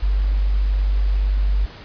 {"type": "tone", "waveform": "sine", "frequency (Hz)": 49, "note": "G1", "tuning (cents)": 0, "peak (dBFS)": -15, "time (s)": [0.02, 1.66], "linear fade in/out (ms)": 10, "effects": ["pink hiss -40 dBFS RMS until 1.84 s", "resampled to 11025 Hz"]}